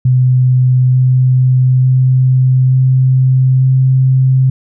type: tone with pitch steps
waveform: sine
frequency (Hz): 127.4 / 128.29 / 129.18 / 130.08 / 130.98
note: C3 / C3 / C3 / C3 / C3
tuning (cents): -46 / -34 / -22 / -10 / +2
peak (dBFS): -6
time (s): 0.05-4.5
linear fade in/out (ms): 5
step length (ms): 890
effects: none